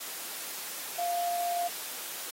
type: tone in noise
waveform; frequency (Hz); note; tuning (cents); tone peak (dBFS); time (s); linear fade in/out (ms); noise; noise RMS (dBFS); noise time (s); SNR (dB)
sine; 698.5; F5; 0; -28; 0.98-1.68; 10; white; -39; 0-2.31; +8
effects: high-pass 300 Hz 12 dB/octave + AAC 48 kbps